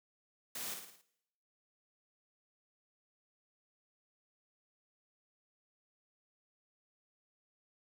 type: noise with echo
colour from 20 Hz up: white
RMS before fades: -42 dBFS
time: 0.55-0.74 s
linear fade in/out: 5 ms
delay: 55 ms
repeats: 5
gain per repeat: -5 dB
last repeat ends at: 1.015 s
effects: noise-tail reverb RT60 0.8 s tail -19 dB re dry + high-pass 150 Hz 12 dB/octave